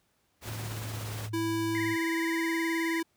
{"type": "noise with tremolo", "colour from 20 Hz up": "pink", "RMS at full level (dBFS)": -39, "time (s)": [0.41, 1.3], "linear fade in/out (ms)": 50, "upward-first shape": "triangle", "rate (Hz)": 17, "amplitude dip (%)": 30}
{"type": "tone with pitch glide", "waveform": "sine", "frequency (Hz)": [110, 107.74], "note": ["A2", "A2"], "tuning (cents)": [0, -36], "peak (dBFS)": -35, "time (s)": [0.44, 1.97], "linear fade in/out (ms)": 50, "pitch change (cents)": -36, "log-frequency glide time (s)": [0.64, 1.02]}
{"type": "tone", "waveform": "square", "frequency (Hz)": 329.6, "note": "E4", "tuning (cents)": 0, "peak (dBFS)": -29, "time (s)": [1.33, 3.03], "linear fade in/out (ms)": 10}
{"type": "tone with vibrato", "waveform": "sine", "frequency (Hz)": 1975.5, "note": "B6", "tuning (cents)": 0, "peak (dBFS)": -33, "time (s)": [1.75, 3], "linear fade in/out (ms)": 0, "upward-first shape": "sine", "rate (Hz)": 19, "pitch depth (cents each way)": 120}
{"effects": ["pink hiss -72 dBFS RMS until 3.16 s", "high-pass 60 Hz 12 dB/octave"]}